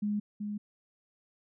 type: tone with echo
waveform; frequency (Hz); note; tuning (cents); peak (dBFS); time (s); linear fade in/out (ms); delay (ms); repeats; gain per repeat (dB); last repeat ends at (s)
sine; 207.7; G#3; 0; -28; 0.02-0.2; 10; 380; 1; -5; 0.58
effects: none